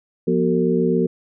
sine tone cluster, 175 / 242.6 / 374.6 / 452.1 Hz, F3 / B3 / F#4 / A4, +4 / -31 / +21 / +47 cents, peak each -21 dBFS, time 0.27-1.07 s, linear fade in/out 10 ms, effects none

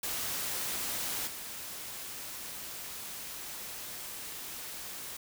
white noise with level steps, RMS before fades -35 / -42 dBFS, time 0.03-5.17 s, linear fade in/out 5 ms, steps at 1.27 s, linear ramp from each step 5 ms, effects none

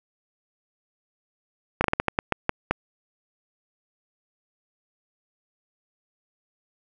slowing click train, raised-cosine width 0.5 ms, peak -5 dBFS, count 10, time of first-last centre 1.81-2.71 s, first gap 32 ms, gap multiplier 1.27, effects none

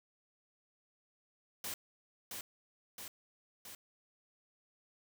white noise with echo, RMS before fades -41 dBFS, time 1.64-1.74 s, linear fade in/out 2 ms, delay 670 ms, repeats 3, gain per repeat -3 dB, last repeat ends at 3.75 s, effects none

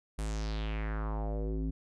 square tone with low-pass filter sweep, 53.5 Hz, A1, 48 cents flat, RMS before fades -34 dBFS, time 0.18-1.71 s, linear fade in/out 10 ms, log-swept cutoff 10000 to 240 Hz, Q 3.1, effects none

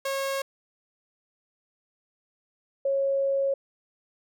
sawtooth / sine tone pair in turn, 545 / 548.5 Hz, C#5 / C#5, -29 / -18 cents, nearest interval unison, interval 11 cents, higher second, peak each -23 / -22 dBFS, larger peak second, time 0.05-0.42 / 2.85-3.54 s, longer second, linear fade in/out 5 ms, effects none

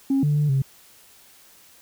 sine tone with pitch steps, 271.6 / 147.4 / 148.3 / 135.2 Hz, C#4 / D3 / D3 / C#3, -35 / +7 / +17 / -43 cents, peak -16 dBFS, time 0.1-0.62 s, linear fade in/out 5 ms, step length 130 ms, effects tanh soft clip ceiling -14 dBFS + white hiss -52 dBFS RMS until 1.81 s

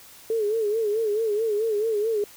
sine tone with vibrato, 432.5 Hz, A4, 30 cents flat, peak -21 dBFS, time 0.3-2.24 s, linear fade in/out 2 ms, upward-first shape sine, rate 4.6 Hz, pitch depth 97 cents each way, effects white hiss -48 dBFS RMS until 2.36 s

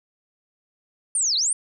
sine linear two-way sweep, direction down then up, 9397 to 3729 to 9397 Hz, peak -19 dBFS, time 1.15-1.53 s, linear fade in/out 2 ms, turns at 1.36 s, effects none

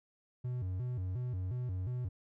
triangle tone with vibrato, 107.2 Hz, A2, 45 cents flat, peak -32 dBFS, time 0.44-2.09 s, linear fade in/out 10 ms, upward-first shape square, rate 2.8 Hz, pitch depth 260 cents each way, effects none

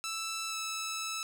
10% pulse tone with pitch glide, 1322 to 1309.1 Hz, E6 to E6, +5 to -12 cents, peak -26 dBFS, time 0.04-1.23 s, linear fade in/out 0 ms, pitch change -17 cents, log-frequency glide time 0.48-0.55 s, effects none

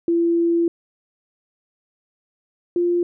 sine tone pair in turn, 338.5 / 348.8 Hz, E4 / F4, +46 / -2 cents, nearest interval minor second, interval 52 cents, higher second, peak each -15 / -16 dBFS, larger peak first, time 0.08-0.68 / 2.76-3.03 s, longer first, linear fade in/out 2 ms, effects none

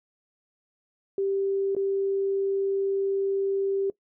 sine tone with dropouts, 392 Hz, G4, in tune, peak -23 dBFS, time 1.18-3.9 s, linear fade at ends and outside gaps 2 ms, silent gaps 1.75-1.765 s, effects noise-tail reverb RT60 0.1 s tail -20 dB re dry

